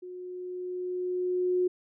sine tone with level ramp, 362.6 Hz, F#4, 35 cents flat, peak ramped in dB -39 to -22 dBFS, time 0.02-1.68 s, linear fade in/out 10 ms, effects none

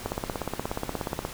click train, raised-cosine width 1 ms, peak -14 dBFS, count 21, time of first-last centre 0.06-1.25 s, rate 16.8 Hz, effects pink hiss -40 dBFS RMS until 1.33 s

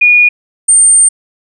sine tone pair in turn, 2446 / 8759 Hz, D#7 / C#9, -30 / -22 cents, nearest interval octave + minor seventh, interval 2208 cents, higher second, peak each -3 dBFS, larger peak neither, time 0.01-0.29 / 0.68-1.09 s, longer second, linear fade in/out 10 ms, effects none

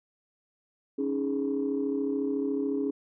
sine chord, C# suspended second, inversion none, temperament equal, 277.2 / 311.1 / 415.3 Hz, C#4 / D#4 / G#4, 0 / 0 / 0 cents, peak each -28 / -34 / -30 dBFS, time 0.98-2.91 s, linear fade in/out 10 ms, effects tanh soft clip ceiling -19 dBFS

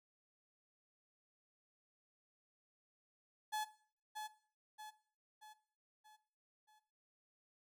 35% pulse tone with echo, 856 Hz, A5, 48 cents flat, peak -36 dBFS, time 3.52-3.65 s, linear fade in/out 20 ms, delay 630 ms, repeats 5, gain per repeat -6 dB, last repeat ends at 6.8 s, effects noise-tail reverb RT60 0.5 s tail -17 dB re dry

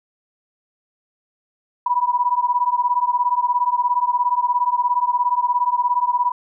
sine beating tone pair, 971 / 988 Hz, B5 / B5, -30 / 0 cents, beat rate 17 Hz, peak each -19 dBFS, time 1.86-6.32 s, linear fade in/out 5 ms, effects none

